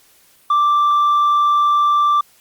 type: tone with tanh clipping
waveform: sine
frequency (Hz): 1174.7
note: D6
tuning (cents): 0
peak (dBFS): -12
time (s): 0.5-2.21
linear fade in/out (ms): 5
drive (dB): 2
effects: white hiss -52 dBFS RMS until 2.4 s + Opus 48 kbps